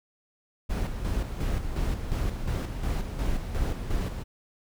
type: noise with tremolo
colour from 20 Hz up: brown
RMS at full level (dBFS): -27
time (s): 0.69-4.24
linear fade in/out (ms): 20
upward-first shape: square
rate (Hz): 2.8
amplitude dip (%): 50
effects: none